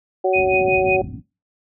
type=harmonic tone; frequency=187.1 Hz; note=F#3; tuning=20 cents sharp; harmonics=2 / 3 / 4; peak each=-18 / -20 / -21 dBFS; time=0.24-1.02 s; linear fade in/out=10 ms
type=tone with tremolo; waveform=sine; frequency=2489 Hz; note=D#7; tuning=in tune; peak=-16 dBFS; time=0.33-0.97 s; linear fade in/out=10 ms; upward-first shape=triangle; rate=5.4 Hz; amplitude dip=100%
type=low-pass noise; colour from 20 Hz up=pink; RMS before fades=-29 dBFS; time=0.34-1.22 s; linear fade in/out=50 ms; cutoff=300 Hz; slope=96 dB/octave
effects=noise-tail reverb RT60 0.3 s tail -22 dB re dry + high-pass 80 Hz 12 dB/octave